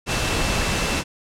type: tone in noise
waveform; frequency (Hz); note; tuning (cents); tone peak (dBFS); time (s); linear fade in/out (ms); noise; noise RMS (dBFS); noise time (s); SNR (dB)
sine; 2665; E7; +18; -31; 0.06-1.04; 50; pink; -22; 0.06-1.04; -12
effects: low-pass 8000 Hz 12 dB/octave